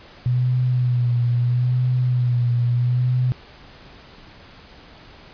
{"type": "tone with vibrato", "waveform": "sine", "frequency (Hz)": 123.2, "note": "B2", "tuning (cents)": -4, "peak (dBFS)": -16, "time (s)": [0.26, 3.32], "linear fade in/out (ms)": 0, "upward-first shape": "sine", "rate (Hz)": 0.76, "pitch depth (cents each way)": 40, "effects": ["pink hiss -45 dBFS RMS until 5.33 s", "resampled to 11025 Hz"]}